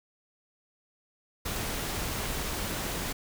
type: noise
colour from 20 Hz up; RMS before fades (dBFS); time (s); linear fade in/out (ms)
pink; -33; 1.45-3.13; 10
effects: none